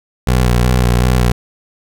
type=tone with vibrato; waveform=20% pulse; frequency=61.3 Hz; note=B1; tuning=12 cents flat; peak=-5 dBFS; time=0.27-1.32 s; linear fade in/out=5 ms; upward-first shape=square; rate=2.7 Hz; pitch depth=33 cents each way; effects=none